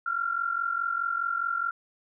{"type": "tone pair together", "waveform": "sine", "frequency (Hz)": [1364.2, 1409], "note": ["F6", "F6"], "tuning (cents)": [-41, 15], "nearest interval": "minor second", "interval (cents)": 56, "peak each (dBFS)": [-28, -30], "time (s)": [0.06, 1.71], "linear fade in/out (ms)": 5, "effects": []}